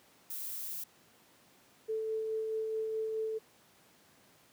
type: noise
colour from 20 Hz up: violet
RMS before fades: -40 dBFS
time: 0.3-0.84 s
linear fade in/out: 5 ms
type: tone with tremolo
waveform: sine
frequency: 440 Hz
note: A4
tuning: in tune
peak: -31 dBFS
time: 1.88-3.39 s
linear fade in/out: 20 ms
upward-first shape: sine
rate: 4.7 Hz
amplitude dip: 25%
effects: pink hiss -63 dBFS RMS until 4.52 s + high-pass 150 Hz 12 dB/octave